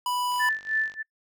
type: tone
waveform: square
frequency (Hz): 987.8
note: B5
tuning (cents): 0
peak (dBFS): -26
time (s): 0.06-0.49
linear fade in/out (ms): 2
type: click train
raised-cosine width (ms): 0.2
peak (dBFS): -31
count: 31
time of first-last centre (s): 0.32-0.94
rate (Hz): 48.4
type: tone with tremolo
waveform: sine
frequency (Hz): 1760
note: A6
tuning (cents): 0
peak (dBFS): -21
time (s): 0.39-1.03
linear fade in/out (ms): 20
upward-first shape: sine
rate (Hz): 3.2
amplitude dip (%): 95
effects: noise-tail reverb RT60 0.1 s tail -23 dB re dry